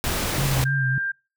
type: noise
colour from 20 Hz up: pink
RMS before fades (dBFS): -25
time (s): 0.04-0.64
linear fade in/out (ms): 0
type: tone with vibrato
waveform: sine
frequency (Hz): 133.9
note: C3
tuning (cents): +40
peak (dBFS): -21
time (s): 0.38-0.98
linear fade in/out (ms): 2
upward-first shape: sine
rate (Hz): 3.5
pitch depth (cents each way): 64
type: tone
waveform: sine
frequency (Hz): 1591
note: G6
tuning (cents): +25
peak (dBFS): -23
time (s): 0.65-1.12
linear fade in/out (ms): 10
effects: noise-tail reverb RT60 0.3 s tail -25 dB re dry